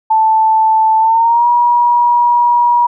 sine tone with pitch glide, 880 to 959.6 Hz, A5 to A#5, 0 to +50 cents, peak -7 dBFS, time 0.1-2.87 s, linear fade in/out 10 ms, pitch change +150 cents, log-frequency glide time 0.98-1.48 s, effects none

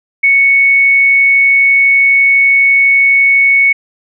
sine tone, 2217 Hz, C#7, in tune, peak -5 dBFS, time 0.23-3.73 s, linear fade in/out 10 ms, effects none

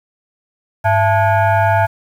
sine tone with frequency modulation, 101.4 Hz, G#2, 41 cents flat, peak -10 dBFS, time 0.84-1.87 s, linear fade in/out 20 ms, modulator 774 Hz, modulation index 1.5, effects 7-bit

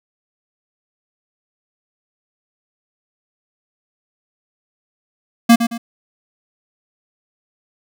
square tone with echo, 233.1 Hz, A#3, in tune, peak -6 dBFS, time 5.49-5.56 s, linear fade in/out 10 ms, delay 110 ms, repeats 2, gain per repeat -9 dB, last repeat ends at 5.78 s, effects none

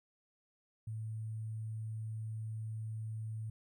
sine tone with sample-and-hold, 110 Hz, A2, in tune, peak -38 dBFS, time 0.87-3.5 s, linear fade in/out 5 ms, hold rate 8820 Hz, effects none

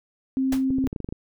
sine tone, 264.5 Hz, C4, 19 cents sharp, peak -20 dBFS, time 0.37-0.87 s, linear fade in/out 0 ms
pink noise with exponential decay, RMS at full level -27 dBFS, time 0.52-0.65 s, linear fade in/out 5 ms, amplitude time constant 28 ms
clicks, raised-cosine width 3 ms, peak -18 dBFS, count 10, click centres 0.705 / 0.785 / 0.842 / 0.874 / 0.929 / 0.962 / 1.003 / 1.045 / 1.089 / 1.125 s
effects none

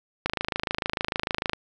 click train, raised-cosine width 0.3 ms, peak -9 dBFS, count 35, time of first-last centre 0.26-1.533 s, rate 26.7 Hz, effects none

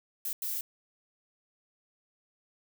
violet noise bursts at uneven times, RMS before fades -34 dBFS, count 2, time 0.25-0.33 / 0.42-0.61 s, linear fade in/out 2 ms, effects none

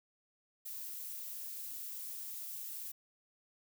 violet noise, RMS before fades -44 dBFS, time 0.65-2.92 s, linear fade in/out 10 ms, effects none

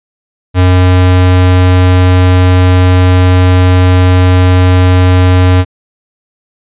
square tone, 91.2 Hz, F#2, 24 cents flat, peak -4 dBFS, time 0.54-5.65 s, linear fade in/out 50 ms, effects resampled to 8000 Hz

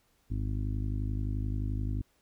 harmonic tone, 51.5 Hz, G#1, 14 cents flat, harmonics 1 / 2 / 3 / 4 / 5 / 6 / 7, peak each -32 / -33 / -47 / -47 / -41 / -46 / -55 dBFS, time 0.3-2.02 s, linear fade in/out 10 ms, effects pink hiss -70 dBFS RMS until 2.21 s

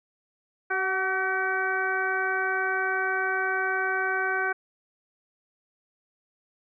harmonic tone with a mistuned harmonic, 380.5 Hz, F#4, 48 cents sharp, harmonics 1 / 2 / 3 / 4 / 5 / 6, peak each -32 / -32 / -34 / -26 / -38 / -37 dBFS, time 0.7-4.53 s, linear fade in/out 10 ms, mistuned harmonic 2, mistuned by -29 cents, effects none

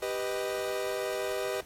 40% pulse chord, G augmented, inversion none, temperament equal, 392 / 493.9 / 622.3 Hz, G4 / B4 / D#5, 0 / 0 / 0 cents, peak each -34 dBFS, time 0.02-1.61 s, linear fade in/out 5 ms, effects pink hiss -55 dBFS RMS until 1.65 s + AAC 48 kbps

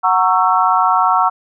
sine chord, F# dominant seventh, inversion none, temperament just, 740 / 925 / 1110 / 1332 Hz, F#5 / A#5 / C#6 / E6, 0 / -14 / +2 / +18 cents, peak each -16 dBFS, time 0.03-1.3 s, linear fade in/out 20 ms, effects none

